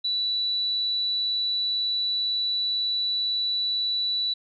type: tone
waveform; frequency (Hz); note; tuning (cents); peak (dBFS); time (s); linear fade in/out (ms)
sine; 3951; B7; 0; -23; 0.04-4.34; 10
effects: none